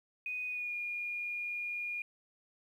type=tone with pitch glide; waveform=sine; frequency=2489 to 2428 Hz; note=D#7 to D#7; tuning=0 to -43 cents; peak=-35 dBFS; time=0.26-2.02 s; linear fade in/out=2 ms; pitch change=-43 cents; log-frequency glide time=0.47-0.74 s; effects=11-bit

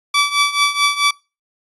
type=tone with tremolo; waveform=15% pulse; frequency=1153 Hz; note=D6; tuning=32 cents flat; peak=-4 dBFS; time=0.14-1.11 s; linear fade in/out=5 ms; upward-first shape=triangle; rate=4.6 Hz; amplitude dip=85%; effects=noise-tail reverb RT60 0.3 s tail -25 dB re dry + resampled to 24000 Hz

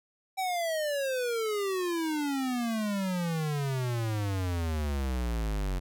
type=exponential sweep; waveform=square; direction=down; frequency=773 to 45.02 Hz; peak=-29 dBFS; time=0.37-5.8 s; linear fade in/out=20 ms; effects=none

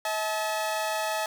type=tone pair together; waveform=sawtooth; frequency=640.8 / 863 Hz; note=E5 / A5; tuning=-49 / -34 cents; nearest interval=perfect fourth; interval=515 cents; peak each=-26 dBFS; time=0.05-1.26 s; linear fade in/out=2 ms; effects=none

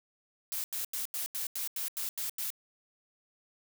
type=noise bursts; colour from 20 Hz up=blue; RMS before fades=-35 dBFS; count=10; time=0.52-2.503 s; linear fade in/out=0 ms; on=120 ms; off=87 ms; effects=none

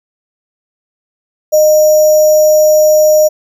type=tone with sample-and-hold; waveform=sine; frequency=613 Hz; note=D#5; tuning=26 cents flat; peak=-4 dBFS; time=1.52-3.29 s; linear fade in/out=20 ms; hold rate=6300 Hz; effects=none

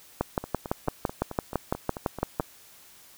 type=two click trains; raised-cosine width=1 ms; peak=-10 / -20 dBFS; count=14 / 10; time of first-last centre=0.21-2.399 / 0.44-2.405 s; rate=5.94 / 4.58 Hz; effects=white hiss -53 dBFS RMS until 3.17 s

